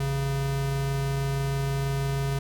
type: tone pair together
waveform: square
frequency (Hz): 54.61 / 137.6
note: A1 / C#3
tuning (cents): -12 / -12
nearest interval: octave + major third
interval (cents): 1600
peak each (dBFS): -35 / -26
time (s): 0-2.39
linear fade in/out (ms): 5
effects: none